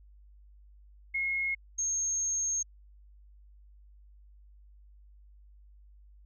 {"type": "tone pair in turn", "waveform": "sine", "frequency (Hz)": [2162, 6461], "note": ["C#7", "G#8"], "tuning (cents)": [-44, -49], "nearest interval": "octave + perfect fifth", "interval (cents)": 1895, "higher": "second", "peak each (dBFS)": -28, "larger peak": "neither", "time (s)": [[1.14, 1.55], [1.78, 2.63]], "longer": "second", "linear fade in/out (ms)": 10, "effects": ["added 50 Hz sine -53 dBFS peak until 6.25 s"]}